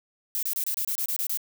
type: noise bursts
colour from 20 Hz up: violet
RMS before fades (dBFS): -28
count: 10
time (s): 0.35-1.373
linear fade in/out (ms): 0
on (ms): 78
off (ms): 27
effects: none